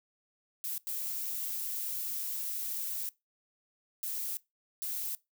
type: noise bursts at uneven times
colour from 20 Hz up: violet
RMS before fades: -36 dBFS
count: 4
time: 0.64-0.78 / 0.87-3.09 / 4.03-4.37 / 4.82-5.15 s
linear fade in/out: 0 ms
effects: noise-tail reverb RT60 0.2 s tail -21 dB re dry